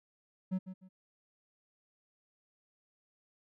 triangle tone with echo, 186.6 Hz, F#3, 15 cents sharp, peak -28 dBFS, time 0.51-0.59 s, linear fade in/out 20 ms, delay 150 ms, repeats 2, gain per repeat -11 dB, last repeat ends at 0.89 s, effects none

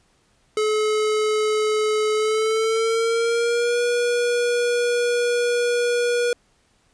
square tone with pitch glide, 429.1 to 481.6 Hz, A4 to B4, -43 to -44 cents, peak -19 dBFS, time 0.57-6.33 s, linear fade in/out 2 ms, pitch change +199 cents, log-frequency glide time 2.14-3.81 s, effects pink hiss -62 dBFS RMS until 6.93 s + resampled to 22050 Hz

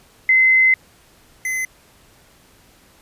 sine / square tone pair in turn, 2055 / 2043 Hz, C7 / C7, -32 / -42 cents, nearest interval unison, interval 10 cents, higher first, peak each -10 / -21 dBFS, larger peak first, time 0.29-0.74 / 1.45-1.65 s, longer first, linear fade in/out 2 ms, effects pink hiss -52 dBFS RMS until 3.01 s + resampled to 32000 Hz

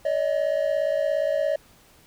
triangle tone pair together, 570 / 627.2 Hz, C#5 / D#5, +48 / +14 cents, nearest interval major second, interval 166 cents, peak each -22 dBFS, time 0.05-1.56 s, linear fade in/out 5 ms, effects pink hiss -55 dBFS RMS until 2.06 s

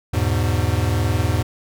square chord, E major, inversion none, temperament equal, 82.41 / 103.83 / 123.47 Hz, E2 / G#2 / B2, 0 / 0 / 0 cents, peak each -22 / -21 / -25 dBFS, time 0.13-1.43 s, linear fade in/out 10 ms, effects none

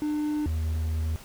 triangle tone pair in turn, 300 / 79.46 Hz, D4 / D#2, +37 / +37 cents, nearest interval octave + major seventh, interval 2300 cents, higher first, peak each -23 dBFS, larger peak neither, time 0.02-0.46 / 0.46-1.16 s, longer second, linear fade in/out 0 ms, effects pink hiss -48 dBFS RMS until 1.24 s

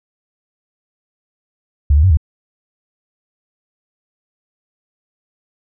sine tone with pitch steps, 71.6 / 75 / 94.2 / 76.8 Hz, D2 / D2 / F#2 / D#2, -43 / +37 / +32 / -22 cents, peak -7 dBFS, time 1.9-2.172 s, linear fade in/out 5 ms, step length 68 ms, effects none

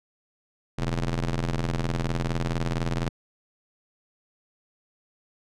sawtooth ring-modulated tone, 84.2 Hz, E2, 37 cents sharp, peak -18 dBFS, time 0.78-3.09 s, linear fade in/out 10 ms, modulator 51.9 Hz, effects low-pass 7000 Hz 12 dB/octave

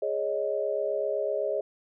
sine chord, Ab suspended fourth, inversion none, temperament equal, 415.3 / 554.4 / 622.3 Hz, Ab4 / Db5 / Eb5, 0 / 0 / 0 cents, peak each -31 / -30 / -30 dBFS, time 0.02-1.61 s, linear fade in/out 5 ms, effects none

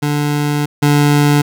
25% pulse tone pair in turn, 146.83 / 145.9 Hz, D3 / D3, 0 / -11 cents, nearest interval unison, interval 11 cents, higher first, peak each -10 / -5 dBFS, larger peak second, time 0.02-0.66 / 0.82-1.42 s, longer first, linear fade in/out 10 ms, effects none

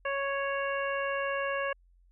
harmonic tone, 554.4 Hz, C#5, in tune, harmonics 1 / 2 / 3 / 4 / 5, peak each -32 / -35 / -35 / -42 / -40 dBFS, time 0.05-1.73 s, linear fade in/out 5 ms, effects added 44 Hz sine -59 dBFS peak until 2.11 s

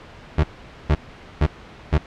30% pulse tone bursts, 76.2 Hz, D#2, 36 cents flat, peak -11 dBFS, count 4, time 0.38-1.98 s, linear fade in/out 5 ms, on 55 ms, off 460 ms, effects pink hiss -42 dBFS RMS until 2.06 s + low-pass 3000 Hz 12 dB/octave

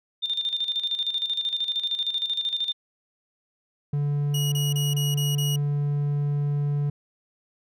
sine tone with tremolo, 3606 Hz, A7, 42 cents sharp, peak -22 dBFS, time 0.22-2.73 s, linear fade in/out 20 ms, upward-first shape square, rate 13 Hz, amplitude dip 65%
triangle tone, 144.7 Hz, D3, 25 cents flat, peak -20 dBFS, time 3.93-6.9 s, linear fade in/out 5 ms
sawtooth tone bursts, 2900 Hz, F#7, 35 cents flat, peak -25 dBFS, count 6, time 4.34-5.56 s, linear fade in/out 5 ms, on 180 ms, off 28 ms
effects none

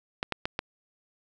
clicks, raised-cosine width 0.3 ms, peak -12 dBFS, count 4, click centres 0.229 / 0.323 / 0.455 / 0.591 s, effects none

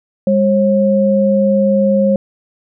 sine tone pair together, 202.2 / 540.8 Hz, G#3 / C#5, -46 / -43 cents, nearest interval octave + perfect fourth, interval 1703 cents, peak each -12 dBFS, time 0.27-2.16 s, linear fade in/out 2 ms, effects none

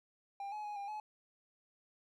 triangle tone with pitch steps, 797 / 846 / 833 / 802 / 851 Hz, G5 / G#5 / G#5 / G5 / G#5, +28 / +32 / +5 / +39 / +42 cents, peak -38 dBFS, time 0.4-1 s, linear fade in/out 2 ms, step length 120 ms, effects none

